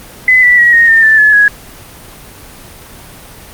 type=tone with pitch steps; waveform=sine; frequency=2019 / 1964.9 / 1912.3 / 1861.1 / 1811.2 / 1762.7 / 1715.5 / 1669.6 Hz; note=B6 / B6 / A#6 / A#6 / A6 / A6 / A6 / G#6; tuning=+38 / -9 / +44 / -3 / +50 / +3 / -44 / +9 cents; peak=-3 dBFS; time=0.28-1.48 s; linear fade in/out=2 ms; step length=150 ms; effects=pink hiss -33 dBFS RMS until 3.53 s + Opus 24 kbps